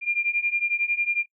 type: beating tone pair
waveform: sine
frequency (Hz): 2392 / 2403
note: D7 / D7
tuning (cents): +31 / +39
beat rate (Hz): 11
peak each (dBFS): -26 / -24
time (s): 0.01-1.26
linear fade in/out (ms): 50
effects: noise-tail reverb RT60 0.1 s tail -25 dB re dry